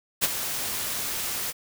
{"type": "noise with ADSR envelope", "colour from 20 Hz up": "white", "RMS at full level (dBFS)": -20, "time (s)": [0.21, 1.53], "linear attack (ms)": 28, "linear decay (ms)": 29, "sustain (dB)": -10, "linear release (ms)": 34, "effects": []}